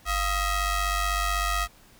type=ring-modulated tone; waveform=sawtooth; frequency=650 Hz; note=E5; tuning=24 cents flat; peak=-17 dBFS; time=0.05-1.68 s; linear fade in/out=50 ms; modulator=602 Hz; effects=pink hiss -55 dBFS RMS until 1.99 s